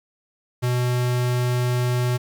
square tone, 123.7 Hz, B2, 3 cents sharp, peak -20 dBFS, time 0.62-2.18 s, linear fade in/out 20 ms, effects 9-bit

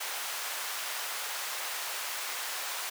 pink high-pass noise, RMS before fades -36 dBFS, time 0-2.9 s, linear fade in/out 10 ms, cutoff 890 Hz, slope 12 dB/octave, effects high-pass 400 Hz 12 dB/octave

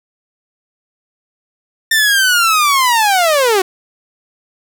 sawtooth linear sweep, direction down, 1811 to 360.7 Hz, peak -6 dBFS, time 1.91-3.62 s, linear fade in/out 5 ms, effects none

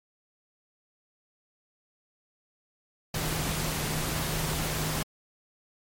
sine tone in noise, 155.56 Hz, D#3, in tune, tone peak -33 dBFS, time 3.14-5.03 s, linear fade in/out 5 ms, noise pink, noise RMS -31 dBFS, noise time 3.14-5.03 s, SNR -5 dB, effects MP3 64 kbps

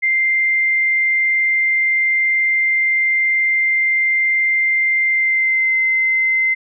sine tone with pitch glide, 2093 to 2070 Hz, C7 to C7, 0 to -19 cents, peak -13 dBFS, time 0.02-6.55 s, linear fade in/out 20 ms, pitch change -19 cents, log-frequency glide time 5.06-5.76 s, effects none

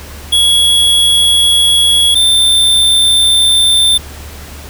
square tone pair in turn, 3344 / 3566 Hz, G#7 / A7, +11 / +22 cents, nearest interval minor second, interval 111 cents, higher second, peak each -7 dBFS, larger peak neither, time 0.32-2.15 / 2.15-3.98 s, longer neither, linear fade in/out 10 ms, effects added 73 Hz sine -29 dBFS peak until 4.69 s + pink hiss -32 dBFS RMS until 4.69 s

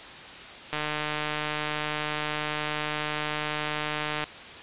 click train, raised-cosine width 0.3 ms, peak -13 dBFS, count 531, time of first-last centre 0.73-4.24 s, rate 151 Hz, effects white hiss -42 dBFS RMS until 4.62 s + resampled to 8000 Hz

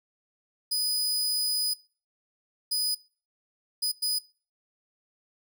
sawtooth tone bursts at uneven times, 4978 Hz, D#8, in tune, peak -22 dBFS, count 4, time 0.71-1.74 / 2.71-2.95 / 3.82-3.92 / 4.02-4.19 s, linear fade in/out 10 ms, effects noise-tail reverb RT60 0.4 s tail -23 dB re dry

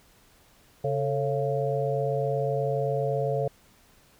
harmonic tone with a mistuned harmonic, 137.4 Hz, C#3, 15 cents flat, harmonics 1 / 3 / 4 / 5, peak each -29 / -29 / -29 / -32 dBFS, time 0.84-3.48 s, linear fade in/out 5 ms, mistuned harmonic 3, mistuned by +120 cents, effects pink hiss -59 dBFS RMS until 4.19 s

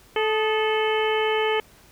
harmonic tone with a mistuned harmonic, 435.3 Hz, A4, 19 cents flat, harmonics 1 / 2 / 3 / 4 / 5 / 6 / 7, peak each -22 / -27 / -32 / -32 / -30 / -35 / -31 dBFS, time 0.16-1.6 s, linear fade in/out 2 ms, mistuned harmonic 3, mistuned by -70 cents, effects pink hiss -53 dBFS RMS until 1.91 s

